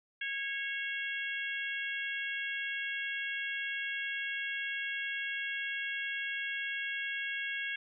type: harmonic tone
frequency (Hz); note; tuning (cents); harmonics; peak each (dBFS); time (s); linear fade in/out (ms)
549; C#5; -17; 3 / 4 / 5 / 6; -37 / -39 / -41 / -43; 0.21-7.76; 5
effects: none